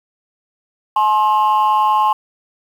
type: tone pair together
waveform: sine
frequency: 852.4 / 1063 Hz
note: G#5 / C6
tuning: +45 / +27 cents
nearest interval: major third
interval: 382 cents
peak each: -12 dBFS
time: 0.96-2.13 s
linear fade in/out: 5 ms
effects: tanh soft clip ceiling -8 dBFS + 7-bit